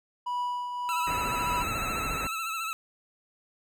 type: tone with tremolo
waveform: triangle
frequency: 980 Hz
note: B5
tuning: 14 cents flat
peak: -25 dBFS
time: 0.26-1.63 s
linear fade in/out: 10 ms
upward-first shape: triangle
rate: 1.7 Hz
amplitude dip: 50%
type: tone with vibrato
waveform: 25% pulse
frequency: 1318.5 Hz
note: E6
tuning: in tune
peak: -27 dBFS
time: 0.89-2.73 s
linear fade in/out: 0 ms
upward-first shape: sine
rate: 14 Hz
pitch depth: 48 cents each way
type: low-pass noise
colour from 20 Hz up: pink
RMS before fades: -35 dBFS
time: 1.07-2.27 s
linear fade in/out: 2 ms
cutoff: 2500 Hz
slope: 96 dB/octave
effects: none